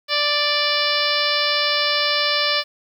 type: harmonic tone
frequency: 587 Hz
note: D5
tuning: 1 cent flat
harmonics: 1 / 2 / 3 / 4 / 5 / 6 / 7 / 8 / 9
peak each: -26 / -26 / -26 / -26 / -26 / -26 / -26 / -26 / -26 dBFS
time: 0.08-2.64 s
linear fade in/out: 50 ms
effects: 8-bit